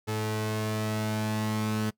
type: tone pair together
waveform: sawtooth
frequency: 107.9 / 216 Hz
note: A2 / A3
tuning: -33 / -32 cents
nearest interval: octave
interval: 1201 cents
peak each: -26 dBFS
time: 0.07-1.91 s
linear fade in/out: 20 ms
effects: noise-tail reverb RT60 0.1 s tail -22 dB re dry